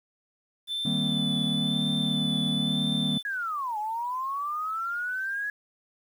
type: tone with vibrato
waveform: triangle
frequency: 3520 Hz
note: A7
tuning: in tune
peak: -27 dBFS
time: 0.67-3.23 s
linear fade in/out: 50 ms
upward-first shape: sine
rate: 1 Hz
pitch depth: 22 cents each way
type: chord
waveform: triangle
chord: C minor seventh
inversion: first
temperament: equal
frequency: 155.56 / 196 / 233.1 / 261.6 Hz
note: Eb3 / G3 / Bb3 / C4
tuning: 0 / 0 / 0 / 0 cents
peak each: -29 / -29 / -28 / -32 dBFS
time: 0.85-3.18 s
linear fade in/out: 5 ms
type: linear two-way sweep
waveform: sine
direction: down then up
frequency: 1686 to 830.6 to 1686 Hz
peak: -28 dBFS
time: 3.25-5.5 s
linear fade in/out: 2 ms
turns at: 3.78 s
effects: 9-bit